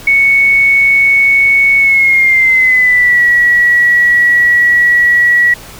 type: tone with pitch glide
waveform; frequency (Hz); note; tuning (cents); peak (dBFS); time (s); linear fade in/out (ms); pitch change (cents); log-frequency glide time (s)
sine; 2217 to 1930; C#7 to B6; 0 to -40; -5; 0.07-5.54; 5; -240; 1.78-3.24
effects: pink hiss -32 dBFS RMS until 5.79 s